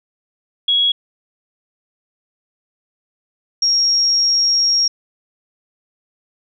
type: tone pair in turn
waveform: sine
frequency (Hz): 3329 / 5584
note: G#7 / F8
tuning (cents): +3 / -1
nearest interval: major sixth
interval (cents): 896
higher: second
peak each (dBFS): -12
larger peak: neither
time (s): 0.68-0.92 / 3.62-4.88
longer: second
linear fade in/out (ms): 5
effects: none